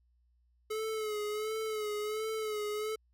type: tone with vibrato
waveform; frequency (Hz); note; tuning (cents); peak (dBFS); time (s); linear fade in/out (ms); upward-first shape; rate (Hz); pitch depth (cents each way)
square; 429.1; A4; -43; -34; 0.7-2.96; 10; sine; 1.4; 46
effects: added 60 Hz sine -67 dBFS peak until 3.13 s